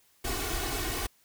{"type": "noise with comb filter", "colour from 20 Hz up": "pink", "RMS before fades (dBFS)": -32, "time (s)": [0.24, 1.07], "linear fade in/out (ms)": 10, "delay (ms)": 2.7, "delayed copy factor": 0.95, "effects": ["white hiss -65 dBFS RMS until 1.24 s"]}